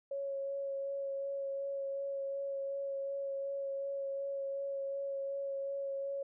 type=tone with vibrato; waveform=sine; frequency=552 Hz; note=C#5; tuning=7 cents flat; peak=-35 dBFS; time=0.11-6.23 s; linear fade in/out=5 ms; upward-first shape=sine; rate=2.7 Hz; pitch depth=12 cents each way; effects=none